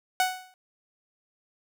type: tone with exponential decay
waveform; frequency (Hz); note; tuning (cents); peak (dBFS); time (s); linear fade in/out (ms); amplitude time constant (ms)
sawtooth; 742; F#5; +5; -15; 0.2-0.54; 1; 73
effects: none